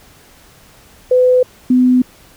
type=tone pair in turn; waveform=sine; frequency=504 / 252 Hz; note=B4 / B3; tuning=+35 / +35 cents; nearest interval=octave; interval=1200 cents; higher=first; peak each=-7 dBFS; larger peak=neither; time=1.11-1.43 / 1.7-2.02 s; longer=neither; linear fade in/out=5 ms; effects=pink hiss -45 dBFS RMS until 2.36 s